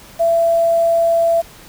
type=tone with quantisation; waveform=sine; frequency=670 Hz; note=E5; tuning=28 cents sharp; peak=-11 dBFS; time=0.19-1.42 s; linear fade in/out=20 ms; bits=6; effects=pink hiss -41 dBFS RMS until 1.68 s